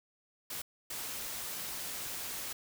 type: noise bursts at uneven times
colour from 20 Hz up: white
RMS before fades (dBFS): -40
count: 2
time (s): 0.5-0.62 / 0.9-2.53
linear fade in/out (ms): 5
effects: none